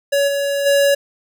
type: tone with level steps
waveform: square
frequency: 563 Hz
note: C#5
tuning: 27 cents sharp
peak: -14 / -18 / -12 dBFS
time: 0.12-0.95 s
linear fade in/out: 10 ms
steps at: 0.27 / 0.65 s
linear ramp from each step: 20 ms
effects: none